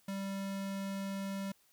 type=tone; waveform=square; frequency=195.7 Hz; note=G3; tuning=3 cents flat; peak=-37 dBFS; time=0.08-1.52 s; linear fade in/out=5 ms; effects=white hiss -69 dBFS RMS until 1.72 s